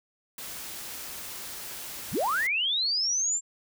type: noise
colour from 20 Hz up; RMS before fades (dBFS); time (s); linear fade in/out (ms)
white; -39; 0.38-2.47; 2
type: linear sweep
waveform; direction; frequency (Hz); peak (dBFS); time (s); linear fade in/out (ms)
sine; up; 32.7 to 7459; -24; 2.11-3.41; 50
effects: none